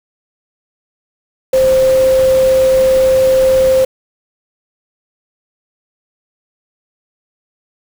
sine tone in noise, 524 Hz, C5, 2 cents sharp, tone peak -7 dBFS, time 1.53-3.85 s, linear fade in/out 5 ms, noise pink, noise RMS -25 dBFS, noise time 1.53-3.85 s, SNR +15 dB, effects none

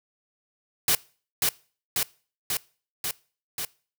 white noise with echo, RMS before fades -21 dBFS, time 0.88-0.95 s, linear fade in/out 2 ms, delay 540 ms, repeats 5, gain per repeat -2 dB, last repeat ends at 3.65 s, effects noise-tail reverb RT60 0.4 s tail -22 dB re dry

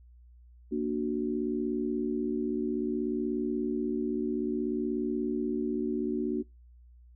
sine chord, Bb augmented, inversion none, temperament equal, 233.1 / 293.7 / 370 Hz, Bb3 / D4 / F#4, 0 / 0 / 0 cents, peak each -32 dBFS, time 0.71-6.43 s, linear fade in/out 20 ms, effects noise-tail reverb RT60 0.2 s tail -24 dB re dry + added 60 Hz sine -52 dBFS peak until 7.15 s

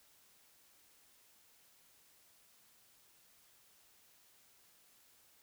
silence, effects white hiss -67 dBFS RMS until 5.42 s

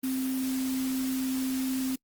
sine tone in noise, 261.6 Hz, C4, in tune, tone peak -27 dBFS, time 0.03-1.96 s, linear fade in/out 10 ms, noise white, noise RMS -39 dBFS, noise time 0.03-1.96 s, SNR +9 dB, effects noise-tail reverb RT60 0.1 s tail -26 dB re dry + Opus 24 kbps

